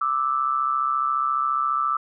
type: tone pair together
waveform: sine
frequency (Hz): 1179.5 / 1314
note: D6 / E6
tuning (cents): +7 / -6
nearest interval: major second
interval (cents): 187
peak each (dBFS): -23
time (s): 0.01-1.97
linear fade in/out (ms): 5
effects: none